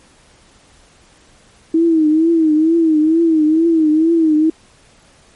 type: tone with vibrato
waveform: sine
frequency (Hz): 319.7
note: D#4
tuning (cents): +47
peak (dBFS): -9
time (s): 1.74-4.5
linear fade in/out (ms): 5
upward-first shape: triangle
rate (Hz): 2.2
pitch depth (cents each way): 100
effects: pink hiss -49 dBFS RMS until 5.35 s + MP3 48 kbps